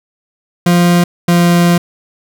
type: tone pair in turn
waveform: 40% pulse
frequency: 174.5 / 173.29 Hz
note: F3 / F3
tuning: -1 / -13 cents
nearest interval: unison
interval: 12 cents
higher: first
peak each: -6 dBFS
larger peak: neither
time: 0.66-1.04 / 1.28-1.78 s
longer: second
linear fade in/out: 5 ms
effects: none